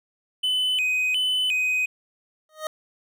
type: tone with vibrato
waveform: triangle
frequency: 2750 Hz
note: F7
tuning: 27 cents flat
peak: -19 dBFS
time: 0.43-1.86 s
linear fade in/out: 10 ms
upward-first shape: square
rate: 1.4 Hz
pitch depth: 160 cents each way
type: tone with exponential growth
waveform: 25% pulse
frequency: 622.3 Hz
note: D#5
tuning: in tune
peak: -20 dBFS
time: 2.49-2.67 s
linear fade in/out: 2 ms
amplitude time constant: 38 ms
effects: none